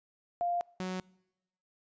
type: tone pair in turn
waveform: sine / sawtooth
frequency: 698.5 / 185.01 Hz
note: F5 / F#3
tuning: 0 / 0 cents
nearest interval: octave + major seventh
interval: 2300 cents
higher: first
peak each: -28 / -30 dBFS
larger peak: first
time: 0.41-0.61 / 0.8-1 s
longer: neither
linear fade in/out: 0 ms
effects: noise-tail reverb RT60 0.9 s tail -25 dB re dry + resampled to 16000 Hz